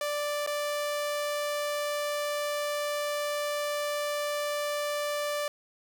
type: tone with dropouts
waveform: sawtooth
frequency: 587.3 Hz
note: D5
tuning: in tune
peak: -25 dBFS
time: 0.01-5.48 s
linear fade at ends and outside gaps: 2 ms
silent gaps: 0.464-0.473 s
effects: 9-bit